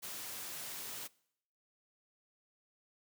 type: noise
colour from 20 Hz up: white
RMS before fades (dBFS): -44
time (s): 0.02-1.08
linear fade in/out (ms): 20
effects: noise-tail reverb RT60 0.7 s tail -23 dB re dry + high-pass 100 Hz 12 dB/octave